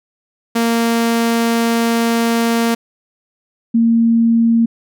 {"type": "tone pair in turn", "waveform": ["sawtooth", "sine"], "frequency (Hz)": [231.3, 230.1], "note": ["A#3", "A#3"], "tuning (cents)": [-13, -22], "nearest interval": "unison", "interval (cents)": 9, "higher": "first", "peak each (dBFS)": -9, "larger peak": "neither", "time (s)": [[0.55, 2.75], [3.74, 4.66]], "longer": "first", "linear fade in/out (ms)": 10, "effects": []}